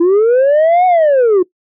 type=linear two-way sweep; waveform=sine; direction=up then down; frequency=331.1 to 744 to 348.9 Hz; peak=-4 dBFS; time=0-1.43 s; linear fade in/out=10 ms; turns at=0.86 s; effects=noise-tail reverb RT60 0.1 s tail -20 dB re dry + tanh soft clip ceiling -6 dBFS